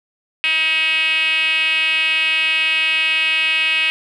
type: tone with band-pass filter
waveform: 5% pulse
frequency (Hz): 318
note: D#4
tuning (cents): +38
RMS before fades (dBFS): -17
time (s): 0.44-3.9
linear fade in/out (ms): 0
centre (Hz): 2600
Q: 6.6
effects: none